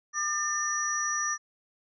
sine tone cluster, 1205 / 1797 / 5830 Hz, D6 / A6 / F#8, +44 / +36 / -26 cents, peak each -32 / -32 / -30 dBFS, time 0.13-1.38 s, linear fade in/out 50 ms, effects none

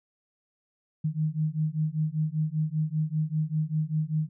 sine beating tone pair, 152.8 / 157.9 Hz, D#3 / D#3, -31 / +26 cents, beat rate 5.1 Hz, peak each -28 dBFS, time 1.04-4.29 s, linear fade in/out 10 ms, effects none

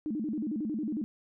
sine tone with vibrato, 258.7 Hz, C4, 19 cents flat, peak -30 dBFS, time 0.06-1.04 s, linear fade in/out 0 ms, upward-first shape square, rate 11 Hz, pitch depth 290 cents each way, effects none

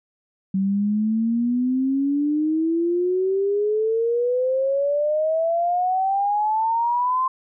sine exponential sweep, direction up, 190 to 1049 Hz, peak -18 dBFS, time 0.54-7.28 s, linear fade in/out 5 ms, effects none

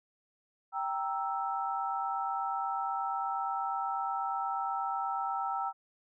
sine chord, E diminished, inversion first, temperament equal, 784 / 932.3 / 1318.5 Hz, G5 / Bb5 / E6, 0 / 0 / 0 cents, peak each -34 / -37 / -35 dBFS, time 0.72-5.73 s, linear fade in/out 50 ms, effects none

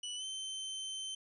sawtooth tone with pitch glide, 2960 to 3093 Hz, F#7 to G7, 0 to -24 cents, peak -36 dBFS, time 0.03-1.15 s, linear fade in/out 5 ms, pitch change +76 cents, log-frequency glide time 0.16-0.24 s, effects resampled to 24000 Hz

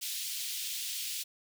pink high-pass noise, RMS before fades -37 dBFS, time 0.01-1.24 s, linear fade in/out 20 ms, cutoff 2900 Hz, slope 24 dB/octave, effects none

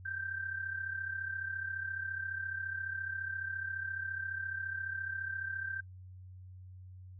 sine tone with amplitude modulation, 1568 Hz, G6, in tune, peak -33 dBFS, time 0.05-5.81 s, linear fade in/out 10 ms, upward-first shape sine, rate 34.5 Hz, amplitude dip 65%, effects noise-tail reverb RT60 0.1 s tail -24 dB re dry + added 92 Hz sine -48 dBFS peak until 7.19 s

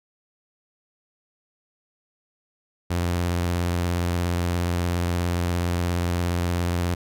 sawtooth tone with vibrato, 87.31 Hz, F2, in tune, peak -18 dBFS, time 2.9-6.95 s, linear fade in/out 10 ms, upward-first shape sine, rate 17 Hz, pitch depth 31 cents each way, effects none

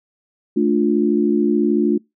sine chord, D minor, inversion second, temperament just, 220.2 / 293.7 / 352.4 Hz, A3 / D4 / F4, +2 / 0 / +16 cents, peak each -18 dBFS, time 0.56-1.98 s, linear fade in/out 10 ms, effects noise-tail reverb RT60 0.2 s tail -26 dB re dry

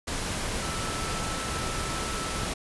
sine tone in noise, 1318.5 Hz, E6, in tune, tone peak -37 dBFS, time 0.62-2.47 s, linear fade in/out 10 ms, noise pink, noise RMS -31 dBFS, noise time 0.07-2.54 s, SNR -9 dB, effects resampled to 24000 Hz

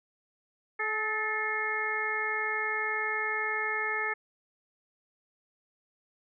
harmonic tone with a mistuned harmonic, 430 Hz, A4, 40 cents flat, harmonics 1 / 2 / 3 / 4 / 5, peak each -38 / -38 / -36 / -32 / -33 dBFS, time 0.79-4.14 s, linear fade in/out 10 ms, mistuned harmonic 4, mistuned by +38 cents, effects none

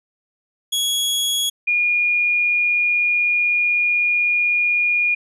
sawtooth / sine tone pair in turn, 3340 / 2432 Hz, G#7 / D#7, +9 / -40 cents, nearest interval perfect fourth, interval 549 cents, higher first, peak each -15 dBFS, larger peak neither, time 0.72-1.5 / 1.67-5.15 s, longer second, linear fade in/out 10 ms, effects resampled to 32000 Hz

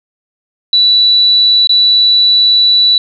sine tone with dropouts, 3951 Hz, B7, in tune, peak -5 dBFS, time 0.73-2.98 s, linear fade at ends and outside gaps 2 ms, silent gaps 1.672-1.693 s, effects none

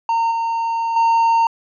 triangle tone with level steps, 917 Hz, A#5, 29 cents flat, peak -13 / -16 / -10 dBFS, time 0.09-1.47 s, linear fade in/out 2 ms, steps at 0.31 / 0.96 s, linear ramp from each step 5 ms, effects resampled to 16000 Hz

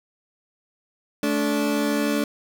30% pulse tone pair together, 217.3 / 290 Hz, A3 / D4, -21 / -22 cents, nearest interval perfect fourth, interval 499 cents, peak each -22 / -20 dBFS, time 1.23-2.24 s, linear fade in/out 2 ms, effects none

